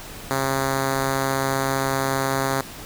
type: tone with notch filter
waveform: 5% pulse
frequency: 135 Hz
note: C#3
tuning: 45 cents flat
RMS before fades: -23 dBFS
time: 0.31-2.61 s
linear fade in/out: 0 ms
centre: 3000 Hz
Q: 1.6
effects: pink hiss -38 dBFS RMS until 2.85 s